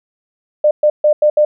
sine tone bursts at uneven times, 601 Hz, D5, 40 cents sharp, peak -7 dBFS, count 5, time 0.64-0.71 / 0.83-0.9 / 1.04-1.13 / 1.22-1.3 / 1.37-1.45 s, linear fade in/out 5 ms, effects none

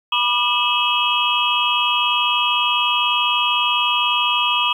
sine tone cluster, 980 / 1202 / 2597 / 2935 / 3248 Hz, B5 / D6 / E7 / F#7 / G#7, -14 / +40 / -26 / -15 / -39 cents, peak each -22 dBFS, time 0.12-4.73 s, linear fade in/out 5 ms, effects 8-bit

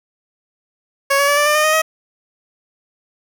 15% pulse tone with pitch steps, 554.4 / 565.1 / 575.9 / 587 / 598.3 / 609.8 / 621.6 / 633.5 Hz, C#5 / C#5 / D5 / D5 / D5 / D#5 / D#5 / D#5, 0 / +33 / -34 / -1 / +32 / -35 / -2 / +31 cents, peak -6 dBFS, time 1.1-1.82 s, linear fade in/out 10 ms, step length 90 ms, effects none

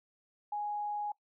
sine tone, 830.6 Hz, G#5, in tune, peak -33 dBFS, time 0.52-1.12 s, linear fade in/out 5 ms, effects noise-tail reverb RT60 0.1 s tail -20 dB re dry

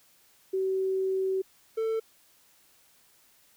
sine / triangle tone pair in turn, 380.7 / 445.9 Hz, F#4 / A4, +49 / +23 cents, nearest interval minor third, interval 274 cents, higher second, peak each -25 / -24 dBFS, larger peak second, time 0.53-1.42 / 1.77-2 s, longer first, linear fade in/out 10 ms, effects white hiss -62 dBFS RMS until 3.56 s

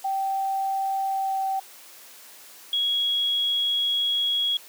sine tone with pitch glide, 777 to 772.1 Hz, G5 to G5, -16 to -26 cents, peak -23 dBFS, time 0.04-1.6 s, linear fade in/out 10 ms, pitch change -10 cents, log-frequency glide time 1.05-1.4 s
sine tone, 3322 Hz, G#7, in tune, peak -21 dBFS, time 2.73-4.57 s, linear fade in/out 2 ms
effects white hiss -47 dBFS RMS until 4.68 s + high-pass 300 Hz 12 dB/octave

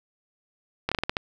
slowing click train, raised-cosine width 0.3 ms, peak -9 dBFS, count 7, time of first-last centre 0.89-1.168 s, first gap 26 ms, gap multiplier 1.23, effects none

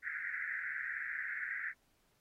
pink band-pass noise, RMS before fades -40 dBFS, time 0.02-1.74 s, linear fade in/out 50 ms, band 1500 to 2100 Hz, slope 96 dB/octave, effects pink hiss -75 dBFS RMS until 2.2 s + AAC 48 kbps

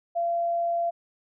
sine tone, 684 Hz, F5, 36 cents flat, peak -23 dBFS, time 0.15-0.91 s, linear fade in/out 20 ms, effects none

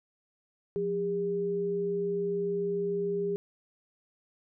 sine tone pair together, 176.65 / 403.5 Hz, F3 / G#4, +20 / -50 cents, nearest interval octave + major second, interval 1430 cents, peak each -36 / -28 dBFS, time 0.76-3.36 s, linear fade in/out 0 ms, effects none

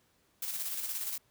blue noise with tremolo, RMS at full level -35 dBFS, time 0.42-1.18 s, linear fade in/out 5 ms, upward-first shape square, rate 17 Hz, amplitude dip 40%, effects pink hiss -70 dBFS RMS until 1.3 s + high-pass 60 Hz 12 dB/octave

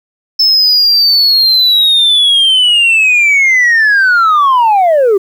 sine linear sweep, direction down, 5274 to 372.6 Hz, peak -3 dBFS, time 0.39-5.18 s, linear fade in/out 10 ms, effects tanh soft clip ceiling -4 dBFS + 7-bit

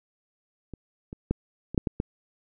clicks, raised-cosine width 3 ms, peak -25 / -24 / -11 / -21 / -7 / -13 / -13 dBFS, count 7, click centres 0.737 / 1.129 / 1.31 / 1.746 / 1.778 / 1.872 / 2.001 s, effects none

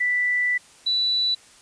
sine tone pair in turn, 1975.5 / 3960 Hz, B6 / B7, 0 / +4 cents, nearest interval octave, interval 1204 cents, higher second, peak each -19 dBFS, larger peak neither, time 0-0.58 / 0.86-1.35 s, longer first, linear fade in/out 10 ms, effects white hiss -51 dBFS RMS until 1.61 s + resampled to 22050 Hz

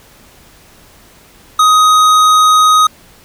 sine tone with hard clipping, 1254 Hz, D#6, 13 cents sharp, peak -7 dBFS, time 1.59-2.87 s, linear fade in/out 5 ms, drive 13 dB, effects pink hiss -43 dBFS RMS until 3.24 s

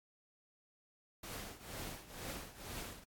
pink noise with tremolo, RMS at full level -44 dBFS, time 1.23-3.04 s, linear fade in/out 5 ms, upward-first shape triangle, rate 2.1 Hz, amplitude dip 85%, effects AAC 64 kbps

